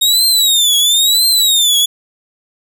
sawtooth tone with vibrato, 3729 Hz, A#7, in tune, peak -6 dBFS, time 0.01-1.86 s, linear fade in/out 10 ms, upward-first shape triangle, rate 0.99 Hz, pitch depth 200 cents each way, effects none

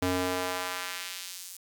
square tone with high-pass filter sweep, 91.2 Hz, F#2, 24 cents flat, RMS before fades -33 dBFS, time 0.02-1.57 s, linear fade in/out 5 ms, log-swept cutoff 190 to 8200 Hz, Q 0.83, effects 9-bit

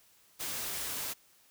white noise, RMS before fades -37 dBFS, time 0.39-1.14 s, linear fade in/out 20 ms, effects white hiss -64 dBFS RMS until 1.5 s

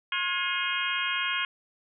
harmonic tone with a mistuned harmonic, 357.7 Hz, F4, 41 cents sharp, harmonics 3 / 4 / 5 / 6 / 7 / 8 / 9, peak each -34 / -34 / -34 / -34 / -34 / -34 / -34 dBFS, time 0.12-1.45 s, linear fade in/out 2 ms, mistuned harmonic 5, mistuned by -120 cents, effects none

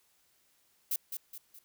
violet noise with echo, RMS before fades -31 dBFS, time 0.91-0.96 s, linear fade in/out 5 ms, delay 210 ms, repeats 3, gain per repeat -7 dB, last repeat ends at 1.59 s, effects white hiss -70 dBFS RMS until 1.64 s

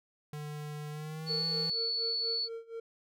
square tone with pitch glide, 149.4 to 164.81 Hz, D3 to E3, +30 to 0 cents, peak -39 dBFS, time 0.33-1.7 s, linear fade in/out 2 ms, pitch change +170 cents, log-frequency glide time 0.9-1.45 s
sine tone, 4435 Hz, C#8, in tune, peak -30 dBFS, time 1.26-2.49 s, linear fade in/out 50 ms
triangle tone with tremolo, 457.1 Hz, A#4, 34 cents flat, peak -35 dBFS, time 1.29-2.8 s, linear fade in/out 5 ms, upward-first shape sine, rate 4.2 Hz, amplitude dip 90%
effects none

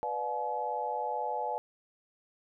sine chord, B diminished seventh, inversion none, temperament just, 493.9 / 592.7 / 711.2 / 853.4 Hz, B4 / D5 / F5 / Ab5, 0 / +16 / +31 / +47 cents, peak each -38 / -39 / -38 / -33 dBFS, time 0.03-1.58 s, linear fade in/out 0 ms, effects none

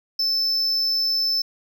triangle tone, 5274 Hz, E8, in tune, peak -18 dBFS, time 0.19-1.42 s, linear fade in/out 5 ms, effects none

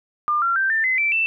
sine tone with pitch steps, 1200 / 1370.5 / 1565.2 / 1787.6 / 2042 / 2332 / 2663 Hz, D6 / F6 / G6 / A6 / C7 / D7 / E7, +37 / -33 / -3 / +27 / -43 / -13 / +17 cents, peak -17 dBFS, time 0.28-1.26 s, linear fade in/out 0 ms, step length 140 ms, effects none

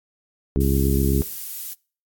harmonic tone, 67.9 Hz, C#2, 35 cents flat, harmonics 1 / 2 / 3 / 4 / 5 / 6, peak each -20 / -23 / -25 / -26 / -27 / -28 dBFS, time 0.56-1.22 s, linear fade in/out 0 ms
violet noise, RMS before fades -31 dBFS, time 0.6-1.74 s, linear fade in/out 10 ms
effects noise-tail reverb RT60 0.4 s tail -25 dB re dry + AAC 64 kbps

